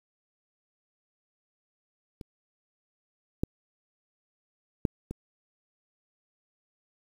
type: clicks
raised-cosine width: 3 ms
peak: -28 / -13 / -11 / -22 dBFS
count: 4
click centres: 2.212 / 3.435 / 4.852 / 5.11 s
effects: 8-bit